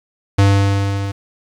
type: tone with level ramp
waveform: square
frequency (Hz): 99.2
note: G2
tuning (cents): +21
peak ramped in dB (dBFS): -8 to -21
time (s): 0.38-1.12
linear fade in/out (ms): 10
effects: low-pass 7000 Hz 12 dB/octave + 7-bit

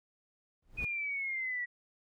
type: noise with exponential growth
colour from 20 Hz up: brown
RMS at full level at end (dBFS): -35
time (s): 0.62-0.85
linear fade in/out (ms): 5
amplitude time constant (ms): 49
type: exponential sweep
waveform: sine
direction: down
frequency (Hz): 2489 to 1929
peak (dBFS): -33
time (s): 0.77-1.66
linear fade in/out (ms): 20
effects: none

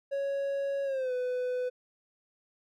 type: tone with pitch glide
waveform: triangle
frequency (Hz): 555 to 500.2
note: C#5 to B4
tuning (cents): +2 to +22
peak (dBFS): -27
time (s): 0.11-1.7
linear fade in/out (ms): 20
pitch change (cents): -180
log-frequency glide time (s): 0.84-1.13
effects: none

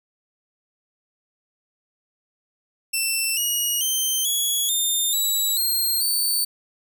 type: tone with pitch steps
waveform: 10% pulse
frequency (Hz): 2681 / 2890 / 3115 / 3358 / 3620 / 3903 / 4207 / 4535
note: E7 / F#7 / G7 / G#7 / A7 / B7 / C8 / C#8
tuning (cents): +29 / -41 / -12 / +18 / +48 / -21 / +9 / +39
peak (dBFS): -13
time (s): 2.93-6.45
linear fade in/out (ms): 10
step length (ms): 440
effects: none

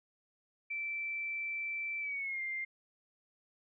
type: tone with pitch glide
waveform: sine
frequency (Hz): 2332 to 2102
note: D7 to C7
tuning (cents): -13 to +7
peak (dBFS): -35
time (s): 0.7-2.65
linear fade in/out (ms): 10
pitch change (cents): -180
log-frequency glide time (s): 2-2.42
effects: none

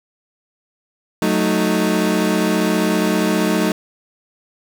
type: chord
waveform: 30% pulse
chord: D# diminished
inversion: first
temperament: equal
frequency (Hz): 185 / 220 / 311.1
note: F#3 / A3 / D#4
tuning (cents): 0 / 0 / 0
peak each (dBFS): -17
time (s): 1.22-3.72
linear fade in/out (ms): 2
effects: none

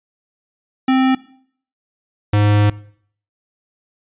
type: tone pair in turn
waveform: square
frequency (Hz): 261.6 / 103.82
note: C4 / G#2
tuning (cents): 0 / 0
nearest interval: octave + major third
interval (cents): 1600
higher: first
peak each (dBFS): -12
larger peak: neither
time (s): 0.88-1.15 / 2.33-2.7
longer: second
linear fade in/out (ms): 5
effects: noise-tail reverb RT60 0.6 s tail -20 dB re dry + resampled to 8000 Hz

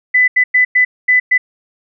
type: tone bursts at uneven times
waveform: sine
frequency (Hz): 2000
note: B6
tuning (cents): +21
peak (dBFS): -7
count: 6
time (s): 0.14-0.28 / 0.36-0.44 / 0.54-0.65 / 0.75-0.85 / 1.08-1.2 / 1.31-1.38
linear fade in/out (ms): 10
effects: none

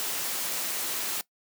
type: noise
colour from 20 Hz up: white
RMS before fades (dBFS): -31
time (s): 0-1.21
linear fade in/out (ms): 0
effects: noise-tail reverb RT60 0.1 s tail -20 dB re dry + high-pass 200 Hz 12 dB/octave

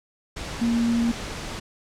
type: tone in noise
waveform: sine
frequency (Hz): 233.7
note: A#3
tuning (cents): +5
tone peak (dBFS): -19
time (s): 0.61-1.12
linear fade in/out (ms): 10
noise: pink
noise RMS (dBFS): -33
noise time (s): 0.36-1.6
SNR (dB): +11
effects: low-pass 7000 Hz 12 dB/octave

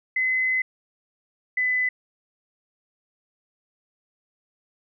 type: tone pair in turn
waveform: sine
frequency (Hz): 2035 / 2006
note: C7 / B6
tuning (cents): -49 / +26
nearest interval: unison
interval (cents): 25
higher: first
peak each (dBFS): -20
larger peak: neither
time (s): 0.16-0.62 / 1.57-1.89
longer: first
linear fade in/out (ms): 5
effects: none

